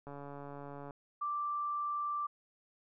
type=click train; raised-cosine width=1 ms; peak=-33 dBFS; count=120; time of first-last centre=0.07-0.908 s; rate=142 Hz
type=tone; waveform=sine; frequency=1174.7 Hz; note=D6; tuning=in tune; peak=-33 dBFS; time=1.21-2.27 s; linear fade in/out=10 ms
effects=none